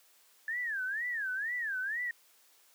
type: tone with vibrato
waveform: sine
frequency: 1722 Hz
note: A6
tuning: 38 cents flat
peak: -32 dBFS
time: 0.48-2.11 s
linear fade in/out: 2 ms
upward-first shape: sine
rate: 2.1 Hz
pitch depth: 240 cents each way
effects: white hiss -64 dBFS RMS until 2.74 s + high-pass 400 Hz 12 dB/octave